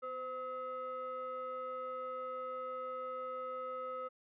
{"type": "ring-modulated tone", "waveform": "triangle", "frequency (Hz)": 382.5, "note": "G4", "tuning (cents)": -42, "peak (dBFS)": -34, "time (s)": [0.02, 4.09], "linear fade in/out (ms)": 20, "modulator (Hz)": 897, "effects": ["resampled to 8000 Hz"]}